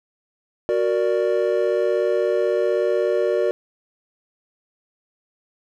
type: chord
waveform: triangle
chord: Gb augmented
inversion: none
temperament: equal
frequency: 370 / 466.2 / 587.3 Hz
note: Gb4 / Bb4 / D5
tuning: 0 / 0 / 0 cents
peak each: -20 dBFS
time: 0.69-3.51 s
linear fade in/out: 0 ms
effects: none